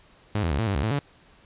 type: tone with pitch steps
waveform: sawtooth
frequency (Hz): 104.9 / 83.7 / 70.2 / 112.3 / 99.1 / 69.6 / 109.7 / 142.7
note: G#2 / E2 / C#2 / A2 / G2 / C#2 / A2 / D3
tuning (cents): +18 / +27 / +22 / +36 / +19 / +8 / -5 / -49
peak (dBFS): -19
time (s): 0.35-0.99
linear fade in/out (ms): 0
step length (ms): 80
effects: pink hiss -56 dBFS RMS until 1.45 s + resampled to 8000 Hz